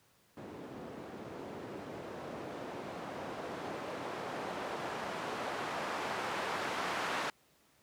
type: noise with low-pass filter sweep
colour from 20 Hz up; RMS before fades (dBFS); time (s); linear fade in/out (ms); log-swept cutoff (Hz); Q
blue; -40; 0.37-7.3; 2; 320 to 1200; 0.78
effects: pink hiss -68 dBFS RMS until 7.82 s + high-pass 100 Hz 12 dB/octave